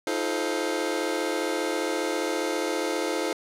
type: chord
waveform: sawtooth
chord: F dominant seventh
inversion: third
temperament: just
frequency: 314.3 / 349.2 / 436.5 / 523.8 Hz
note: Eb4 / F4 / A4 / C5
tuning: +18 / 0 / -14 / +2 cents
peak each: -27 dBFS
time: 0.07-3.33 s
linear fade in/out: 2 ms
effects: low-pass 11000 Hz 12 dB/octave